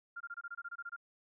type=tone bursts; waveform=sine; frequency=1396.9 Hz; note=F6; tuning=in tune; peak=-40 dBFS; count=12; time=0.16-0.964 s; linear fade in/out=10 ms; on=45 ms; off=24 ms; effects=none